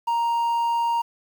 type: tone with quantisation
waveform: triangle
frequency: 934 Hz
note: A#5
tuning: 3 cents sharp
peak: -18 dBFS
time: 0.07-1.02 s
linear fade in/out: 10 ms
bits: 8
effects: none